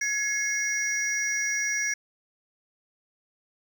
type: tone cluster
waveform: triangle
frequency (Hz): 1681 / 2162 / 5740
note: G#6 / C#7 / F8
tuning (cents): +20 / -44 / +47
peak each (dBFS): -28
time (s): 0.01-1.94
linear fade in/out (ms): 5
effects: none